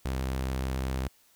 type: tone with vibrato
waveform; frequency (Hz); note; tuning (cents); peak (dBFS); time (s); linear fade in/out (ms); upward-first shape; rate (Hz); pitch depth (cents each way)
sawtooth; 65.41; C2; 0; -25; 0.05-1.08; 5; triangle; 7.2; 9
effects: white hiss -63 dBFS RMS until 1.35 s